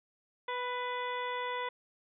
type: harmonic tone with a mistuned harmonic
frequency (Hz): 493.9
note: B4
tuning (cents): 0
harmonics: 1 / 2 / 3 / 4 / 5 / 6 / 7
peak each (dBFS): -39 / -36 / -45 / -41 / -50 / -54 / -46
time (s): 0.48-1.69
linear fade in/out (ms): 5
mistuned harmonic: 4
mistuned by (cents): +19
effects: none